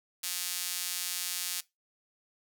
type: tone with high-pass filter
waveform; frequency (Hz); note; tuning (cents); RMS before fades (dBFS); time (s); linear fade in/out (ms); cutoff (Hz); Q
sawtooth; 180; F#3; -47; -35; 0.23-1.61; 10; 4900; 0.61
effects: noise-tail reverb RT60 0.2 s tail -21 dB re dry